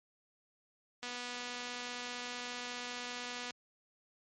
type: click train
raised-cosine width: 0.2 ms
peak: -25 dBFS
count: 608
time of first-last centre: 1.03-3.508 s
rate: 245 Hz
effects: high-pass 80 Hz 12 dB/octave + MP3 48 kbps